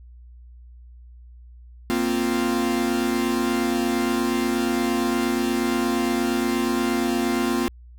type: chord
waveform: 45% pulse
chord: Bb suspended second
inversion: none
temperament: equal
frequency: 233.1 / 261.6 / 349.2 Hz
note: Bb3 / C4 / F4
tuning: 0 / 0 / 0 cents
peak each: -25 dBFS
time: 1.9-7.68 s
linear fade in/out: 0 ms
effects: added 60 Hz sine -42 dBFS peak until 7.98 s